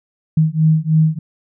sine beating tone pair, 156.1 / 159.3 Hz, D#3 / D#3, +6 / +41 cents, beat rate 3.2 Hz, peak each -14 dBFS, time 0.37-1.19 s, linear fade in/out 5 ms, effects none

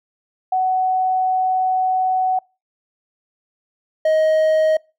sine / triangle tone pair in turn, 747 / 628.1 Hz, F#5 / D#5, +16 / +16 cents, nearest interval minor third, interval 300 cents, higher first, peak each -15 / -11 dBFS, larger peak second, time 0.52-2.39 / 4.05-4.77 s, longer first, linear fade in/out 5 ms, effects noise-tail reverb RT60 0.3 s tail -26 dB re dry

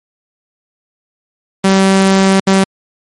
sawtooth tone bursts at uneven times, 192.7 Hz, G3, 29 cents flat, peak -3 dBFS, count 2, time 1.64-2.4 / 2.47-2.64 s, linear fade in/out 5 ms, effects MP3 48 kbps

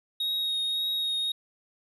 triangle tone with vibrato, 3755 Hz, A#7, 12 cents sharp, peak -25 dBFS, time 0.2-1.32 s, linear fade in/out 5 ms, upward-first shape triangle, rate 1.8 Hz, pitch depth 18 cents each way, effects none

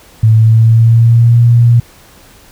sine tone with pitch glide, 110.6 to 118.54 Hz, A2 to A#2, +9 to +29 cents, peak -3 dBFS, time 0.23-1.8 s, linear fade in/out 5 ms, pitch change +120 cents, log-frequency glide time 0.33-1.41 s, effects pink hiss -41 dBFS RMS until 2.51 s

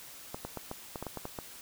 clicks, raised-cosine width 1 ms, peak -23 dBFS, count 10, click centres 0.345 / 0.45 / 0.573 / 0.714 / 0.958 / 1.026 / 1.067 / 1.173 / 1.254 / 1.388 s, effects white hiss -49 dBFS RMS until 1.61 s

